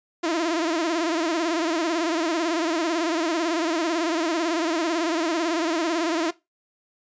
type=tone with vibrato; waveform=sawtooth; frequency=329.6 Hz; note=E4; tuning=in tune; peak=-18 dBFS; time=0.23-6.31 s; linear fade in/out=10 ms; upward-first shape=sine; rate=18 Hz; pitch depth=110 cents each way; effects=noise-tail reverb RT60 0.2 s tail -18 dB re dry + resampled to 16000 Hz